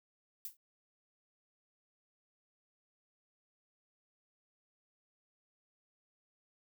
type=noise with exponential decay; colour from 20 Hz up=violet; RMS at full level=-38 dBFS; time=0.45-0.57 s; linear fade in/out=2 ms; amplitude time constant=26 ms; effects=none